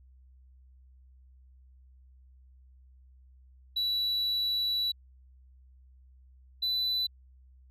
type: tone pair in turn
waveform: sine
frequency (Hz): 3936 / 3989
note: B7 / B7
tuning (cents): -7 / +17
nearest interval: unison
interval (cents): 24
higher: second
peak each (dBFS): -24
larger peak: neither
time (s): 3.76-4.92 / 6.62-7.07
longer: first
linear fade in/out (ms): 10
effects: tanh soft clip ceiling -26 dBFS + added 64 Hz sine -54 dBFS peak until 7.7 s